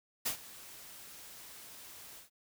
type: noise with ADSR envelope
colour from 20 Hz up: white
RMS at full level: -32 dBFS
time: 0.25-2.3 s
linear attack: 14 ms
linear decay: 98 ms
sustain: -19 dB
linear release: 130 ms
effects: none